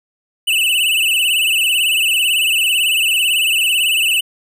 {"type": "tone with vibrato", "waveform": "square", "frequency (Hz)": 2794, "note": "F7", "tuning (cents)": 0, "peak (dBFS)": -13, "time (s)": [0.47, 4.21], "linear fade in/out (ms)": 10, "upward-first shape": "sine", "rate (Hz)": 18, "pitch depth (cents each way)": 130, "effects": []}